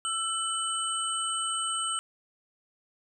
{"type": "tone cluster", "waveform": "sine", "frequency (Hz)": [1338, 2995, 8280], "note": ["E6", "F#7", "C9"], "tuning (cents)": [25, 20, -19], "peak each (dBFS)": [-32, -33, -32], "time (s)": [0.05, 1.99], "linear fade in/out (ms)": 0, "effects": []}